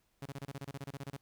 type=tone bursts; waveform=sawtooth; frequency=138.59 Hz; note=C#3; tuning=in tune; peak=-36 dBFS; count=15; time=0.22-1.167 s; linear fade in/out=5 ms; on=37 ms; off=28 ms; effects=pink hiss -75 dBFS RMS until 1.21 s